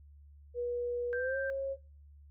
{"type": "tone with pitch glide", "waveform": "sine", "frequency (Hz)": [484.1, 543.4], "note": ["B4", "C#5"], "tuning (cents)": [-35, -35], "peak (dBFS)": -32, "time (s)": [0.54, 1.77], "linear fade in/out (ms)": 50, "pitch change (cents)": 200, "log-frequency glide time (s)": [1.14, 1.37]}
{"type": "tone", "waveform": "sine", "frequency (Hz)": 1572, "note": "G6", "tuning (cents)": 4, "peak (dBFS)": -36, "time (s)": [1.13, 1.5], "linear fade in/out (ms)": 0}
{"effects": ["noise-tail reverb RT60 0.4 s tail -24 dB re dry", "added 72 Hz sine -53 dBFS peak until 2.3 s"]}